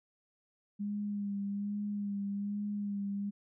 sine tone with vibrato, 203.1 Hz, G#3, 38 cents flat, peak -33 dBFS, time 0.79-3.31 s, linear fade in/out 20 ms, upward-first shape sine, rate 1.2 Hz, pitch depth 28 cents each way, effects none

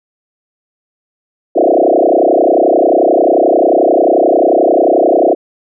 sine tone with frequency modulation, 509 Hz, C5, 48 cents flat, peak -6 dBFS, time 1.55-5.35 s, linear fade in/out 20 ms, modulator 31.3 Hz, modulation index 6.4, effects none

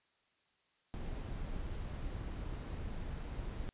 brown noise, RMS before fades -41 dBFS, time 0.94-3.69 s, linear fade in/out 0 ms, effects white hiss -75 dBFS RMS until 3.73 s + resampled to 8000 Hz

